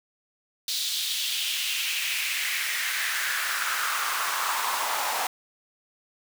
pink noise with high-pass filter sweep, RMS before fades -28 dBFS, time 0.68-5.27 s, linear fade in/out 2 ms, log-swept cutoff 4000 to 810 Hz, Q 3, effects none

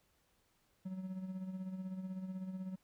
triangle tone with tremolo, 187.2 Hz, F#3, 20 cents sharp, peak -36 dBFS, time 0.85-2.76 s, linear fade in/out 10 ms, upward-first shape sine, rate 16 Hz, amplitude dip 55%, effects pink hiss -75 dBFS RMS until 2.83 s

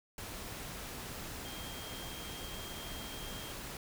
sine tone in noise, 3214 Hz, G7, 43 cents sharp, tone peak -49 dBFS, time 1.45-3.52 s, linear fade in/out 2 ms, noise pink, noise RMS -44 dBFS, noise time 0.18-3.77 s, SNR -8 dB, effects none

